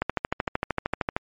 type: click train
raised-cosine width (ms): 0.5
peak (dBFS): -9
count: 16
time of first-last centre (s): 0.02-1.165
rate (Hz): 13.1
effects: MP3 48 kbps